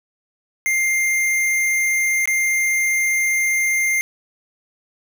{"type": "tone with dropouts", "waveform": "square", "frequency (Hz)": 2105, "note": "C7", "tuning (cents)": 10, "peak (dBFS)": -17, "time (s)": [0.66, 4.01], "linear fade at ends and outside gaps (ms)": 0, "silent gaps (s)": [2.256, 2.275], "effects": []}